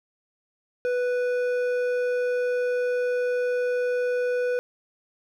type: tone with hard clipping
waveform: sine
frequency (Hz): 493.9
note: B4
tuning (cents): 0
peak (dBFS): -24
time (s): 0.85-4.59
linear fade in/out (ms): 0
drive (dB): 8
effects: none